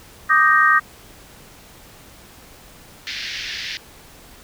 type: chord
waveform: sine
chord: Eb major seventh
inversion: third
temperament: equal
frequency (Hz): 1174.7 / 1244.5 / 1568 / 1864.7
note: D6 / Eb6 / G6 / Bb6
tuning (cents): 0 / 0 / 0 / 0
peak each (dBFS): -20 / -16 / -17 / -16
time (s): 0.29-0.8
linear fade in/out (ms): 20
type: band-pass noise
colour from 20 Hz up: pink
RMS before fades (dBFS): -29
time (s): 3.07-3.77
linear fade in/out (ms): 0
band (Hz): 1700 to 5500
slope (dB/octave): 48
effects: pink hiss -45 dBFS RMS until 4.43 s